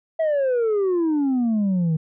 sine exponential sweep, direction down, 658 to 154.3 Hz, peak -15 dBFS, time 0.19-1.97 s, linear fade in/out 10 ms, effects tanh soft clip ceiling -17 dBFS

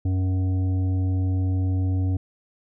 harmonic tone with a mistuned harmonic, 93.1 Hz, F#2, 11 cents sharp, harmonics 1 / 3 / 5 / 7 / 8, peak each -20 / -30 / -44 / -48 / -48 dBFS, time 0.05-2.17 s, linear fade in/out 5 ms, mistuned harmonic 5, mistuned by +15 cents, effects none

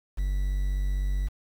triangle tone with quantisation, 47.89 Hz, G1, 40 cents flat, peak -22 dBFS, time 0.17-1.29 s, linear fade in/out 20 ms, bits 8, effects none

